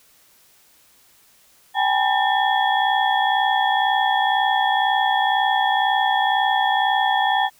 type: tone cluster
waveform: sine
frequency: 778 / 840 / 972 / 1798 / 3346 Hz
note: G5 / G#5 / B5 / A6 / G#7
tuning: -13 / +19 / -28 / +37 / +12 cents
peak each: -20 / -21 / -28 / -23 / -27 dBFS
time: 1.74-7.5 s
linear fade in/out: 50 ms
effects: white hiss -55 dBFS RMS until 7.59 s